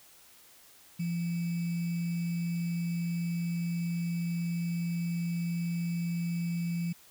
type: tone with sample-and-hold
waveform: sine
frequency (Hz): 170.8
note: F3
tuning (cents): -38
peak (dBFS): -29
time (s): 0.99-6.93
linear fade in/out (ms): 10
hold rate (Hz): 2450
effects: white hiss -57 dBFS RMS until 7.1 s